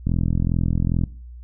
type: click train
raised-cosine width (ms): 5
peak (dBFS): -9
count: 42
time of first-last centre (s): 0.07-1.037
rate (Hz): 42.4
effects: noise-tail reverb RT60 0.4 s tail -18 dB re dry + added 60 Hz sine -36 dBFS peak until 1.43 s